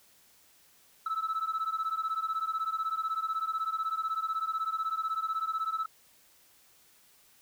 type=beating tone pair; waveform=sine; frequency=1301 / 1317 Hz; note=E6 / E6; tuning=-23 / -2 cents; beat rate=16 Hz; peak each=-31 dBFS; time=1.06-5.86 s; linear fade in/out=5 ms; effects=tanh soft clip ceiling -26 dBFS + white hiss -62 dBFS RMS until 7.41 s